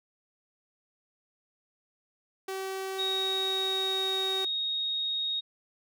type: tone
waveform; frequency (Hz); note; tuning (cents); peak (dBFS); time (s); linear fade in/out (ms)
sawtooth; 383.1; G4; -40; -29; 2.48-4.45; 5
type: tone with pitch glide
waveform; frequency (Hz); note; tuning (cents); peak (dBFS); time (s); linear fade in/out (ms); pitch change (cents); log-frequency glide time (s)
sine; 3772 to 3744; A#7 to A#7; +20 to +7; -28; 2.98-5.41; 20; -13; 3.47-4.49
effects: none